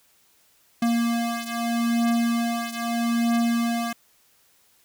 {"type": "beating tone pair", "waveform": "square", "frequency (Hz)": [233.4, 234.19], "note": ["A#3", "A#3"], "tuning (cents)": [2, 8], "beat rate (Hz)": 0.79, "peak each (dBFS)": [-24, -27], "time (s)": [0.82, 3.93], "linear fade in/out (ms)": 5, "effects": ["white hiss -61 dBFS RMS until 4.84 s"]}